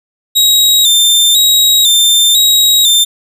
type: tone with vibrato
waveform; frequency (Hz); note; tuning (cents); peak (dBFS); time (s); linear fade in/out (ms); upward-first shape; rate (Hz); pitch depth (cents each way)
sawtooth; 3696; A#7; -16; -3; 0.35-3.05; 20; square; 1; 55
effects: none